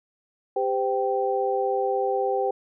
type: tone cluster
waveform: sine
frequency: 396.7 / 513 / 780 Hz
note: G4 / C5 / G5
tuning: +21 / -34 / -9 cents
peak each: -26 dBFS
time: 0.56-2.51 s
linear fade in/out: 5 ms
effects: none